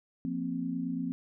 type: chord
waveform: sine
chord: F suspended fourth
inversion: none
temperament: just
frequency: 174.61 / 232.8 / 261.9 Hz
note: F3 / Bb3 / C4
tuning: 0 / -2 / +2 cents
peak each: -36 / -37 / -33 dBFS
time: 0.25-1.12 s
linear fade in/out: 0 ms
effects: none

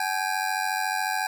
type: ring-modulated tone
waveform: 25% pulse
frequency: 803 Hz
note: G5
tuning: 41 cents sharp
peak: -18 dBFS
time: 0-1.27 s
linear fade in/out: 2 ms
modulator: 47 Hz
effects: none

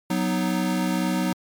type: chord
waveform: square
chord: B major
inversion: second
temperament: equal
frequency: 185 / 246.9 / 311.1 Hz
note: F#3 / B3 / D#4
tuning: 0 / 0 / 0 cents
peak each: -25 / -28 / -28 dBFS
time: 0.1-1.33 s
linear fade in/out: 5 ms
effects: MP3 96 kbps

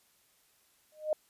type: tone with exponential growth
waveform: sine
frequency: 615 Hz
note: D#5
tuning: 20 cents flat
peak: -23 dBFS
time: 0.92-1.13 s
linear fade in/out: 2 ms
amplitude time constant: 44 ms
effects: white hiss -68 dBFS RMS until 1.29 s + resampled to 32000 Hz

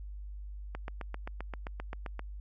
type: click train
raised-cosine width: 0.5 ms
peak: -24 dBFS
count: 12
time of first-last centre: 0.75-2.194 s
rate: 7.62 Hz
effects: added 50 Hz sine -40 dBFS peak until 2.4 s

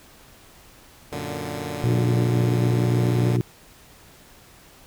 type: chord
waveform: 10% pulse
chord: Gb augmented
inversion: none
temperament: equal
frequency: 92.5 / 116.54 / 146.83 Hz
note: Gb2 / Bb2 / D3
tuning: 0 / 0 / 0 cents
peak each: -26 / -26 / -23 dBFS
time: 1.12-3.37 s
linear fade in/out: 5 ms
type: harmonic tone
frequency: 60.1 Hz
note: B1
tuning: 46 cents flat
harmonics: 2 / 3 / 4 / 5 / 6 / 7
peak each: -19 / -27 / -35 / -29 / -28 / -35 dBFS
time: 1.84-3.41 s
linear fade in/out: 0 ms
effects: pink hiss -50 dBFS RMS until 4.86 s

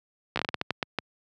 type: slowing click train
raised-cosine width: 0.3 ms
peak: -10 dBFS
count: 11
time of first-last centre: 0.36-0.987 s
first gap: 14 ms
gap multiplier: 1.31
effects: high-pass 100 Hz 12 dB/octave

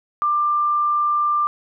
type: tone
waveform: sine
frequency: 1188 Hz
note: D6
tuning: 20 cents sharp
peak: -16 dBFS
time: 0.22-1.47 s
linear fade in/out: 0 ms
effects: none

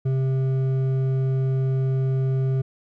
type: tone with hard clipping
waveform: sine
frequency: 132.4 Hz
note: C3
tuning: 21 cents sharp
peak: -21 dBFS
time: 0.05-2.62 s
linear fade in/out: 10 ms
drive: 7 dB
effects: none

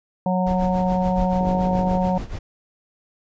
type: harmonic tone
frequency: 183.7 Hz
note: F#3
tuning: 12 cents flat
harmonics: 1 / 3 / 4 / 5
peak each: -20 / -25 / -26 / -27 dBFS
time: 0.26-2.18 s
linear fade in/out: 2 ms
type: noise with tremolo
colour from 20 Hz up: brown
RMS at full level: -27 dBFS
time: 0.46-2.39 s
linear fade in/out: 10 ms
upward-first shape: sine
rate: 7 Hz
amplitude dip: 75%
type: click train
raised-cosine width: 2 ms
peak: -18 dBFS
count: 29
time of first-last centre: 1.41-1.973 s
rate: 49.7 Hz
effects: resampled to 16000 Hz

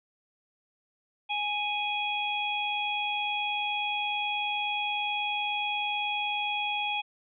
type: harmonic tone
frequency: 830.6 Hz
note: G#5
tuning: in tune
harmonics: 1 / 3 / 4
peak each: -32 / -31 / -34 dBFS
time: 1.29-7.02 s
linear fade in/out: 20 ms
effects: none

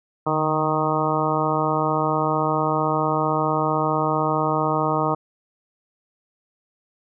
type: harmonic tone with a mistuned harmonic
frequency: 155.56 Hz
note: D#3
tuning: in tune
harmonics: 1 / 2 / 3 / 4 / 5 / 6 / 7 / 8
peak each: -27 / -27 / -27 / -27 / -27 / -27 / -27 / -27 dBFS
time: 0.26-5.15 s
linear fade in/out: 10 ms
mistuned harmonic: 1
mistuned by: -52 cents
effects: none

